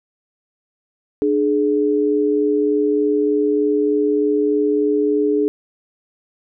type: tone pair together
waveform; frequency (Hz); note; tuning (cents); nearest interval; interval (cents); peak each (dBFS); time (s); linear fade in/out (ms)
sine; 297.7 / 421; D4 / G#4; +24 / +24; tritone; 600; -18 / -16; 1.22-5.48; 0
effects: none